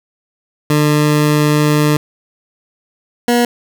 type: tone pair in turn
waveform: 20% pulse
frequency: 149.7 / 240 Hz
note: D3 / B3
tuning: +33 / -49 cents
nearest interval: minor sixth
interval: 818 cents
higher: second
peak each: -5 dBFS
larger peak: neither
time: 0.7-1.97 / 3.28-3.45 s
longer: first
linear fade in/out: 2 ms
effects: none